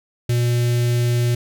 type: tone with notch filter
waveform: square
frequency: 120.5 Hz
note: B2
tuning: 42 cents flat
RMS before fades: -18 dBFS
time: 0.29-1.35 s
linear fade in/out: 5 ms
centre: 1000 Hz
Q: 0.6
effects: none